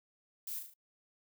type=noise with echo; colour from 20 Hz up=violet; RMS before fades=-41 dBFS; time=0.47-0.59 s; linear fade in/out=2 ms; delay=37 ms; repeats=4; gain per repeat=-5 dB; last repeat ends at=0.738 s; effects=noise-tail reverb RT60 0.1 s tail -26 dB re dry